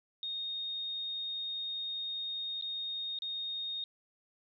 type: tone with dropouts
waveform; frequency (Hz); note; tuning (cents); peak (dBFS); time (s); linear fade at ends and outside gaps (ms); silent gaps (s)
sine; 3705; A#7; -11; -35; 0.23-3.84; 1; 2.612-2.623 / 3.188-3.221
effects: none